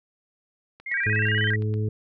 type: click train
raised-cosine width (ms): 0.3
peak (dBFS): -30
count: 9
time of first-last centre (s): 0.8-1.74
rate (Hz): 8.51
type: linear sweep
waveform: sine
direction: up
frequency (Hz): 2093 to 3136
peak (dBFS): -30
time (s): 0.86-1.5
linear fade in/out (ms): 5
type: tone with vibrato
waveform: sine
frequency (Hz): 1760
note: A6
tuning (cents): 0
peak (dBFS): -23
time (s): 0.91-1.56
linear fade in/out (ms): 5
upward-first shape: square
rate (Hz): 16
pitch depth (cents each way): 160
type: harmonic tone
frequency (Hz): 107.1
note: A2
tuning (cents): -46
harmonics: 1 / 2 / 3 / 4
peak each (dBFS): -23 / -34 / -38 / -33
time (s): 1.06-1.89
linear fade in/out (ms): 5
effects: none